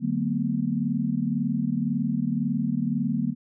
sine chord, B minor seventh, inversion first, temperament equal with one note detuned, 146.83 / 185 / 225 / 246.9 Hz, D3 / F#3 / A3 / B3, 0 / 0 / +39 / 0 cents, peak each -30 / -29 / -27 / -28 dBFS, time 0-3.35 s, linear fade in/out 50 ms, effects none

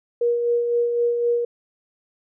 sine tone with tremolo, 475.5 Hz, A#4, 34 cents sharp, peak -16 dBFS, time 0.21-1.45 s, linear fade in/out 5 ms, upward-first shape sine, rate 3.9 Hz, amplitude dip 40%, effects none

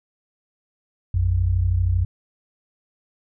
sine tone pair together, 57.52 / 90.3 Hz, A#1 / F#2, -22 / -42 cents, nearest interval minor sixth, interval 780 cents, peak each -22 / -18 dBFS, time 1.14-2.05 s, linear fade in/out 5 ms, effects none

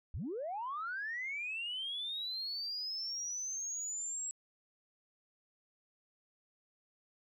sine linear sweep, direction up, 48.35 to 7710 Hz, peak -36 dBFS, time 0.14-4.31 s, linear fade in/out 0 ms, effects tanh soft clip ceiling -32 dBFS

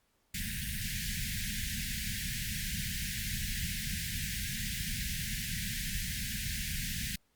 pink band-stop noise, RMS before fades -36 dBFS, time 0.34-7.16 s, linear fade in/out 5 ms, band 230 to 1600 Hz, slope 96 dB/octave, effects pink hiss -74 dBFS RMS until 7.35 s + Opus 48 kbps

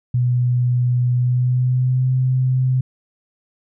sine tone with pitch glide, 123.47 to 128.86 Hz, B2 to C3, 0 to -26 cents, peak -14 dBFS, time 0.14-2.81 s, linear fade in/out 5 ms, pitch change +74 cents, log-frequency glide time 1.14-2.12 s, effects none

